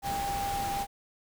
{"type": "tone in noise", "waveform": "sine", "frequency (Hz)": 797, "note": "G5", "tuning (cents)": 28, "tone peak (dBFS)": -30, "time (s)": [0.02, 0.87], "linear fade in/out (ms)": 50, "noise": "pink", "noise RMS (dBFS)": -37, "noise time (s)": [0.02, 0.87], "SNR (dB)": 4, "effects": []}